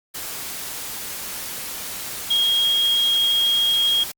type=tone in noise; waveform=sine; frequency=3264 Hz; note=G#7; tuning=31 cents flat; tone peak=-16 dBFS; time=2.3-4.04 s; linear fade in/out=10 ms; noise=white; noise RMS=-31 dBFS; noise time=0.14-4.12 s; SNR=+12 dB; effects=Opus 48 kbps